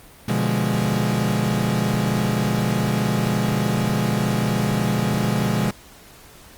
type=chord; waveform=40% pulse; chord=B diminished seventh; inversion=none; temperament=equal; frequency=123.47 / 146.83 / 174.61 / 207.7 Hz; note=B2 / D3 / F3 / Ab3; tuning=0 / 0 / 0 / 0 cents; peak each=-23 / -26 / -25 / -22 dBFS; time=0.28-5.71 s; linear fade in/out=5 ms; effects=pink hiss -46 dBFS RMS until 6.57 s + Opus 32 kbps